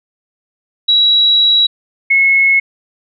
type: tone pair in turn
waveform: sine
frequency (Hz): 3887 / 2182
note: B7 / C#7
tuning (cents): -28 / -28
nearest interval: minor seventh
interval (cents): 1000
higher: first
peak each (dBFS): -7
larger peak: neither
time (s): 0.88-1.67 / 2.1-2.6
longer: first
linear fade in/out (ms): 10
effects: none